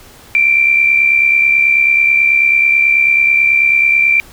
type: tone with amplitude modulation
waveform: sine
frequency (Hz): 2355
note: D7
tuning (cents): +4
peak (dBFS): -5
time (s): 0.35-4.2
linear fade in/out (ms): 0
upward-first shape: sine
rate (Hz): 69.2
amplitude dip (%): 55
effects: pink hiss -40 dBFS RMS until 4.32 s